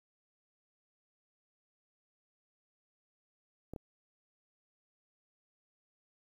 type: clicks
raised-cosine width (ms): 2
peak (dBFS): -29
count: 2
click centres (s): 3.736 / 3.762
effects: 10-bit